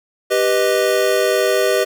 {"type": "chord", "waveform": "square", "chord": "G augmented", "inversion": "none", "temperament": "equal", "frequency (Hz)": [392, 493.9, 622.3], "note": ["G4", "B4", "D#5"], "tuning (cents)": [0, 0, 0], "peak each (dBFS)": -19, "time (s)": [0.3, 1.85], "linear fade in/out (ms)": 20, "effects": []}